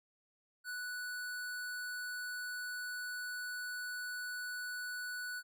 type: tone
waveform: square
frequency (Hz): 1480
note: F#6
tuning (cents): 0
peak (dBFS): -40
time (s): 0.64-5.43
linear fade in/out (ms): 50
effects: none